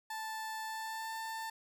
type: tone with pitch glide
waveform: 30% pulse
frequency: 880 to 892.3 Hz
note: A5 to A5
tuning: 0 to +24 cents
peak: -36 dBFS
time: 0.1-1.5 s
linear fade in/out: 5 ms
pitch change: +24 cents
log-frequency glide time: 0.65-1.14 s
effects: none